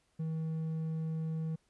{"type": "tone with hard clipping", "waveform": "sine", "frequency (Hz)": 160, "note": "D#3", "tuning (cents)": 49, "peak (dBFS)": -34, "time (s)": [0.19, 1.56], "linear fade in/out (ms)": 10, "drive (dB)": 3, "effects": ["pink hiss -74 dBFS RMS until 1.69 s", "resampled to 24000 Hz"]}